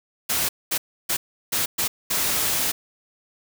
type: noise bursts at uneven times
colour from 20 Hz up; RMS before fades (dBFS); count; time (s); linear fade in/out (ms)
white; -23; 6; 0.29-0.49 / 0.71-0.78 / 1.09-1.17 / 1.52-1.66 / 1.78-1.88 / 2.1-2.72; 10
effects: none